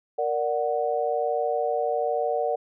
sine chord, Bb augmented, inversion none, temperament equal, 466.2 / 587.3 / 740 Hz, Bb4 / D5 / F#5, 0 / 0 / 0 cents, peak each -27 dBFS, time 0.18-2.56 s, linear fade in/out 10 ms, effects none

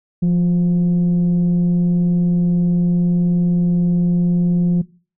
sine tone with frequency modulation, 174.4 Hz, F3, 2 cents flat, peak -11 dBFS, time 0.22-4.82 s, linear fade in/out 10 ms, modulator 184 Hz, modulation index 0.22, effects noise-tail reverb RT60 0.4 s tail -22 dB re dry + tanh soft clip ceiling -10 dBFS

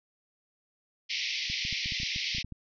pink band-pass noise, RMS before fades -33 dBFS, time 1.09-2.43 s, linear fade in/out 20 ms, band 2000 to 5700 Hz, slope 96 dB/octave
clicks, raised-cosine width 5 ms, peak -28 dBFS, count 12, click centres 1.5 / 1.651 / 1.727 / 1.859 / 1.922 / 2.001 / 2.032 / 2.161 / 2.349 / 2.383 / 2.446 / 2.523 s
effects none

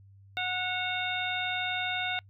harmonic tone with a mistuned harmonic, 732 Hz, F#5, 19 cents flat, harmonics 1 / 2 / 3 / 4 / 5, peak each -35 / -35 / -35 / -37 / -35 dBFS, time 0.37-2.19 s, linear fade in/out 0 ms, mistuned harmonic 4, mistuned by -100 cents, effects noise-tail reverb RT60 0.1 s tail -26 dB re dry + added 98 Hz sine -52 dBFS peak until 2.29 s

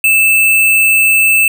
sine tone with sample-and-hold, 2637 Hz, E7, in tune, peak -6 dBFS, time 0.04-1.48 s, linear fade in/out 2 ms, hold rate 11025 Hz, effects none

